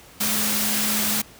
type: tone in noise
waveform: sine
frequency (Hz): 212.1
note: G#3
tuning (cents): +37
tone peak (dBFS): -29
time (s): 0.2-1.22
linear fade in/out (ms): 10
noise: white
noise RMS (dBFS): -23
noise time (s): 0.2-1.22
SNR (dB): -9
effects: pink hiss -47 dBFS RMS until 1.39 s + high-pass 60 Hz 12 dB/octave